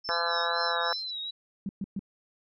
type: tone with tremolo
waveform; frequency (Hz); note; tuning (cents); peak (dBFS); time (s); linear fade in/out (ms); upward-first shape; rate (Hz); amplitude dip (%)
sine; 5300; E8; +9; -33; 0.04-1.11; 10; sine; 3.7; 100
type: harmonic tone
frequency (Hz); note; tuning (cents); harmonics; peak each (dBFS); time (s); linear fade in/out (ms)
170; F3; -46; 3 / 4 / 5 / 6 / 7 / 8 / 9 / 10; -35 / -35 / -35 / -35 / -35 / -35 / -35 / -35; 0.09-0.93; 0
type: tone with vibrato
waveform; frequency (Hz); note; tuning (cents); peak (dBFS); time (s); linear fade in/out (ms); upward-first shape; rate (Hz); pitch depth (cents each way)
sine; 3947; B7; -2; -33; 0.11-1.31; 10; triangle; 2.5; 91
type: tone bursts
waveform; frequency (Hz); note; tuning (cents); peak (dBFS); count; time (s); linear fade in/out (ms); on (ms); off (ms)
sine; 196; G3; 0; -29; 3; 1.66-1.993; 2; 31; 120
effects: none